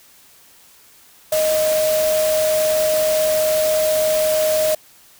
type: tone in noise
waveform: sine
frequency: 622.3 Hz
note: D#5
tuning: in tune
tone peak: -15 dBFS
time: 1.32-4.75 s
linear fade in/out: 5 ms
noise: white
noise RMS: -25 dBFS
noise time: 1.32-4.75 s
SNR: +7 dB
effects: white hiss -49 dBFS RMS until 5.19 s